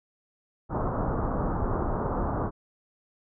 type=low-pass noise; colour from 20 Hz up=pink; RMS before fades=-28 dBFS; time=0.69-2.51 s; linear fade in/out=50 ms; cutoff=1300 Hz; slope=48 dB/octave; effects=none